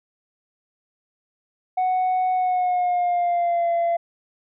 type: tone with pitch glide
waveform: sine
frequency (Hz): 740 to 682.5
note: F#5 to F5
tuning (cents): 0 to -40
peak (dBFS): -16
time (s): 1.77-3.97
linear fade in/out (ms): 10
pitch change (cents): -140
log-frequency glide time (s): 2.33-3.7
effects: tanh soft clip ceiling -17 dBFS